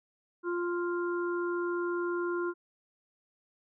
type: harmonic tone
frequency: 349.2 Hz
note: F4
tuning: in tune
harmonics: 1 / 3 / 4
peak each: -30 / -39 / -38 dBFS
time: 0.43-2.54 s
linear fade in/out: 50 ms
effects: none